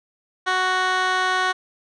15% pulse tone with band-pass filter, 370.6 Hz, F#4, 3 cents sharp, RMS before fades -21 dBFS, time 0.46-1.53 s, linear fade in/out 20 ms, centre 1900 Hz, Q 1, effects resampled to 22050 Hz

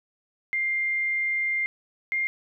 sine tone pair in turn, 2100 / 2115 Hz, C7 / C7, +6 / +18 cents, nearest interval unison, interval 12 cents, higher second, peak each -23 dBFS, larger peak neither, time 0.53-1.66 / 2.12-2.27 s, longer first, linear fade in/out 0 ms, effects none

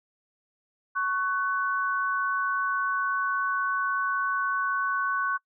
sine tone pair together, 1108.7 / 1500.6 Hz, C#6 / F#6, 0 / +24 cents, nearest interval perfect fourth, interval 524 cents, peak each -27 dBFS, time 0.95-5.38 s, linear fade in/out 20 ms, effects noise-tail reverb RT60 0.1 s tail -26 dB re dry

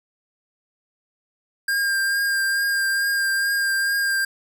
square tone with vibrato, 1603 Hz, G6, 38 cents sharp, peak -20 dBFS, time 1.68-4.25 s, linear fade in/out 5 ms, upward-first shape triangle, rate 2.3 Hz, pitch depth 20 cents each way, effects none

